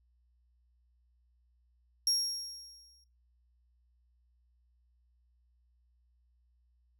35% pulse tone with exponential decay, 5580 Hz, F8, 2 cents flat, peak -22 dBFS, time 2.07-3.04 s, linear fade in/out 2 ms, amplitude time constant 210 ms, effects noise-tail reverb RT60 0.2 s tail -18 dB re dry + added 60 Hz sine -67 dBFS peak until 6.99 s

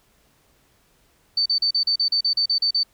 sine tone bursts, 4553 Hz, C#8, 45 cents sharp, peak -17 dBFS, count 12, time 1.37-2.833 s, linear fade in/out 5 ms, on 88 ms, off 37 ms, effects pink hiss -61 dBFS RMS until 2.93 s

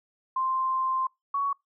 sine tone pair in turn, 1046.5 / 1118.9 Hz, C6 / C#6, 0 / +16 cents, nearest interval minor second, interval 116 cents, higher second, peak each -24 dBFS, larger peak neither, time 0.36-1.07 / 1.34-1.53 s, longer first, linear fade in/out 5 ms, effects noise-tail reverb RT60 0.2 s tail -26 dB re dry

